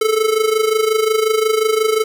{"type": "tone with amplitude modulation", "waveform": "square", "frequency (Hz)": 436.9, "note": "A4", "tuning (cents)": -12, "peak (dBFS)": -11, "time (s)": [0.01, 2.04], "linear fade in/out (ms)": 5, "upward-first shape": "sine", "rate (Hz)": 25.6, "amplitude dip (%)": 70, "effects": []}